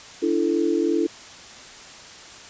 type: chord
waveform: sine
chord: D suspended second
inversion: none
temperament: equal with one note detuned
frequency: 293.7 / 336.6 / 440 Hz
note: D4 / E4 / A4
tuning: 0 / +36 / 0 cents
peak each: -24 / -21 / -25 dBFS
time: 0.22-1.07 s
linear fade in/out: 10 ms
effects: white hiss -42 dBFS RMS until 2.49 s + resampled to 16000 Hz